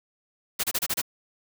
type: noise bursts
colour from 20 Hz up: white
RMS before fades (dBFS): -26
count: 6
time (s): 0.59-1.017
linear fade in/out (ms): 10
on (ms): 47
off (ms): 29
effects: none